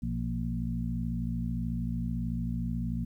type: harmonic tone with a mistuned harmonic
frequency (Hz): 58.27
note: A#1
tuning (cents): 0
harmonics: 1 / 2 / 3 / 4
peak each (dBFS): -35 / -35 / -35 / -35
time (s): 0.02-3.05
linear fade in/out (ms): 10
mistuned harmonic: 2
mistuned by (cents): +70
effects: 11-bit